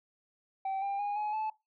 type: tone with pitch steps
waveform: sine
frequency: 773 / 795.7 / 819 / 843 / 867.7 Hz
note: G5 / G5 / G#5 / G#5 / A5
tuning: -24 / +26 / -24 / +26 / -24 cents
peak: -28 dBFS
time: 0.65-1.5 s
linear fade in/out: 5 ms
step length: 170 ms
effects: noise-tail reverb RT60 0.2 s tail -21 dB re dry + tanh soft clip ceiling -30 dBFS